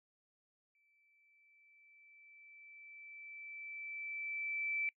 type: tone with exponential growth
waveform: sine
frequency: 2323 Hz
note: D7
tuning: 20 cents flat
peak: -33 dBFS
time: 0.75-4.89 s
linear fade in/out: 1 ms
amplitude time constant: 900 ms
effects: noise-tail reverb RT60 0.1 s tail -25 dB re dry